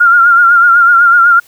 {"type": "tone with vibrato", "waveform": "sine", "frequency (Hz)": 1396.9, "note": "F6", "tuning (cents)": 0, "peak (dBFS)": -3, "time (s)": [0, 1.4], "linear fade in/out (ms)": 10, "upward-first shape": "triangle", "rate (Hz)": 8, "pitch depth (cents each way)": 63, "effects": ["white hiss -45 dBFS RMS until 1.47 s"]}